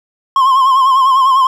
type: tone with vibrato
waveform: triangle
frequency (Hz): 1057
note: C6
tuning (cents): +17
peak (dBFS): -5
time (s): 0.36-1.47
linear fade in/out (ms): 2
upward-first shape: sine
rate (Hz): 10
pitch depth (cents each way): 68
effects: none